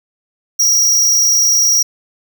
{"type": "tone with amplitude modulation", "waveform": "square", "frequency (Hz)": 5690, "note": "F8", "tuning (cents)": 31, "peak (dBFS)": -8, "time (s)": [0.59, 1.83], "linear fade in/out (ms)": 10, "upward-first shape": "sine", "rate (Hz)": 270, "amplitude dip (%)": 35, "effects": []}